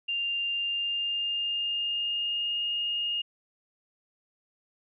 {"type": "tone with pitch glide", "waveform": "sine", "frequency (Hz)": [2794, 2844], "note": ["F7", "F7"], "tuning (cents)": [0, 31], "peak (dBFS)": -27, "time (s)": [0.08, 3.22], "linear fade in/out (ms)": 10, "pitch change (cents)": 31, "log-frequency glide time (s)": [0.47, 2.63], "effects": []}